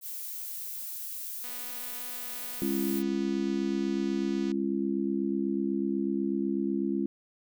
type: noise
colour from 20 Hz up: violet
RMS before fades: -38 dBFS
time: 0.01-3.03 s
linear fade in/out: 50 ms
type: click train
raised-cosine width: 0.2 ms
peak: -30 dBFS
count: 758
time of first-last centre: 1.44-4.517 s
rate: 246 Hz
type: harmonic tone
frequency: 68.1 Hz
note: C#2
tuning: 30 cents flat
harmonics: 3 / 4 / 5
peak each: -31 / -31 / -31 dBFS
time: 2.62-7.06 s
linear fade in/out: 0 ms
effects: none